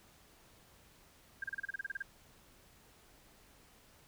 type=tone bursts; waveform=sine; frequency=1599 Hz; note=G6; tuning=34 cents sharp; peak=-35 dBFS; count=12; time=1.42-2.024 s; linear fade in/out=5 ms; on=21 ms; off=32 ms; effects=pink hiss -63 dBFS RMS until 4.07 s